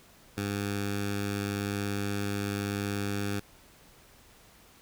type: tone with notch filter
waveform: 10% pulse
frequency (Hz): 100.9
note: G#2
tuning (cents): -49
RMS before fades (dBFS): -32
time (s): 0.37-3.4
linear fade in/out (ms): 10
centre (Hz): 600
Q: 1.6
effects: pink hiss -57 dBFS RMS until 4.81 s